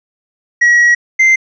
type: tone pair in turn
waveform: triangle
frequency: 1913 / 2082 Hz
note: A#6 / C7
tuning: +44 / -9 cents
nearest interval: minor second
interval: 147 cents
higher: second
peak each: -4 dBFS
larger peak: neither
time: 0.61-0.95 / 1.19-1.36 s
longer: first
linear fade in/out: 10 ms
effects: resampled to 16000 Hz